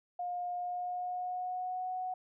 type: tone with pitch glide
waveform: sine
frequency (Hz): 712 to 738.8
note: F5 to F#5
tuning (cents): +33 to -3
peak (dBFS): -34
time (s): 0.19-2.14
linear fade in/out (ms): 5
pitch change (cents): +64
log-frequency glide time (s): 0.55-1.9
effects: none